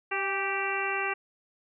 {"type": "harmonic tone with a mistuned harmonic", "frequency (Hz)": 390, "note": "G4", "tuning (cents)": -9, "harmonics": [1, 2, 3, 4, 5, 6, 7], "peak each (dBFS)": [-35, -35, -35, -35, -35, -35, -35], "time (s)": [0.11, 1.14], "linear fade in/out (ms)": 10, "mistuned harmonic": 2, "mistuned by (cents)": 33, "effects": []}